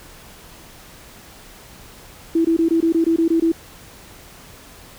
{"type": "tone bursts", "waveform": "sine", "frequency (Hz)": 329.6, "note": "E4", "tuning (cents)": 0, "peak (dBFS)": -13, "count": 10, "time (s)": [2.35, 3.519], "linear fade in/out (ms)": 5, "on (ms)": 98, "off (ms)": 21, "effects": ["pink hiss -43 dBFS RMS until 4.98 s"]}